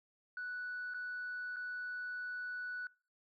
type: tone with dropouts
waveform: sine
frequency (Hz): 1480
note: F#6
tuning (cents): 0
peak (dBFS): -38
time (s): 0.37-2.87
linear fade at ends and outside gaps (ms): 2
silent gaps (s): 0.938-0.944 / 1.561-1.566
effects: noise-tail reverb RT60 0.4 s tail -25 dB re dry + tanh soft clip ceiling -36 dBFS